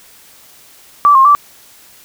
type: tone with pitch steps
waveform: sine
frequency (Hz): 1160 / 1068 / 1163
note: D6 / C6 / D6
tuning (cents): -22 / +35 / -17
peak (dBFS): -4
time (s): 1.05-1.35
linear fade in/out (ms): 0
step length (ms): 100
effects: white hiss -43 dBFS RMS until 2.04 s